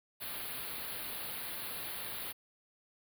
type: band-stop noise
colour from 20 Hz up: white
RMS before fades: -41 dBFS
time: 0.2-2.33 s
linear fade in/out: 20 ms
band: 4600 to 9900 Hz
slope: 96 dB/octave
effects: none